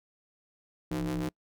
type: ring-modulated tone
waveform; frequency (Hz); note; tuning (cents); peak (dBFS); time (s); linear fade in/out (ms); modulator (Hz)
40% pulse; 69; C#2; -7; -26; 0.91-1.29; 5; 238
effects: noise-tail reverb RT60 0.1 s tail -25 dB re dry